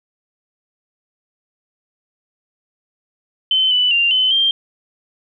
sine tone with pitch steps, 3065 / 2983 / 2785 / 3040 / 3175 Hz, G7 / F#7 / F7 / F#7 / G7, -40 / +13 / -5 / +46 / +21 cents, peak -12 dBFS, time 3.51-4.51 s, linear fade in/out 2 ms, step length 200 ms, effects none

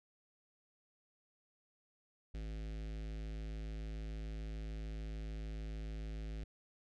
square tone with notch filter, 53.4 Hz, G#1, 49 cents sharp, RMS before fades -43 dBFS, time 2.34-6.44 s, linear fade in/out 5 ms, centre 1000 Hz, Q 0.83, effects low-pass 5000 Hz 12 dB/octave

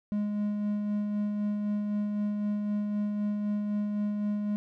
triangle tone with tremolo, 207.6 Hz, G#3, in tune, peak -24 dBFS, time 0.12-4.56 s, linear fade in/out 0 ms, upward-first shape sine, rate 3.9 Hz, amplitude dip 30%, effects none

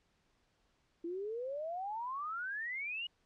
sine exponential sweep, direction up, 329.6 to 2931 Hz, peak -37 dBFS, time 1.04-3.07 s, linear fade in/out 5 ms, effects pink hiss -75 dBFS RMS until 3.25 s + low-pass 6000 Hz 12 dB/octave

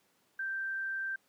sine tone, 1568 Hz, G6, in tune, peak -33 dBFS, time 0.39-1.16 s, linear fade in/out 5 ms, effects pink hiss -71 dBFS RMS until 1.28 s + high-pass 200 Hz 12 dB/octave

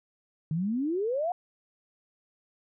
sine exponential sweep, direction up, 150 to 740 Hz, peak -26 dBFS, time 0.51-1.32 s, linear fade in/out 2 ms, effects none

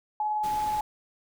sine tone with tremolo, 849 Hz, G#5, 38 cents sharp, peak -24 dBFS, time 0.2-0.81 s, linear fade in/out 2 ms, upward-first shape triangle, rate 19 Hz, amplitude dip 25%
pink noise, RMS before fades -41 dBFS, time 0.43-0.81 s, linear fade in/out 10 ms
effects none

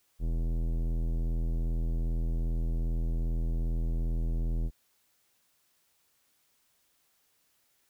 sine tone with tanh clipping, 41.26 Hz, E1, 2 cents sharp, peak -29 dBFS, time 0.19-4.71 s, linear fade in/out 50 ms, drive 17 dB, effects white hiss -71 dBFS RMS until 7.89 s

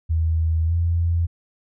sine tone with pitch glide, 80.9 to 84.68 Hz, E2 to E2, -32 to +47 cents, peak -17 dBFS, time 0.09-1.27 s, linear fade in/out 20 ms, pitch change +79 cents, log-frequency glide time 0.66-0.73 s, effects none

